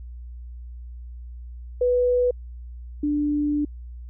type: tone pair in turn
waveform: sine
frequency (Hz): 493.9 / 294.3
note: B4 / D4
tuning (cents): 0 / +4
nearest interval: major sixth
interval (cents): 896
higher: first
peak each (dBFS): -17 / -20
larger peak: first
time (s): 1.81-2.31 / 3.03-3.65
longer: second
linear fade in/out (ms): 5
effects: added 60 Hz sine -35 dBFS peak until 4.09 s